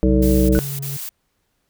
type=harmonic tone; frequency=63.5 Hz; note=B1; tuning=49 cents sharp; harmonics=1 / 3 / 5 / 7 / 9; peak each=-16 / -18 / -18 / -21 / -25 dBFS; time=0.03-0.59 s; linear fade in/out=0 ms
type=tone; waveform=triangle; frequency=138.59 Hz; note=C#3; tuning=in tune; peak=-24 dBFS; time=0.06-0.97 s; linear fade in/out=5 ms
type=noise bursts; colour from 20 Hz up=blue; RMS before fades=-30 dBFS; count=3; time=0.22-1.092 s; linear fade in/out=5 ms; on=270 ms; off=31 ms
type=tone with exponential decay; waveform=sine; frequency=1480 Hz; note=F#6; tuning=in tune; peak=-24 dBFS; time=0.55-0.66 s; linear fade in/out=0 ms; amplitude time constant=23 ms
effects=pink hiss -69 dBFS RMS until 1.69 s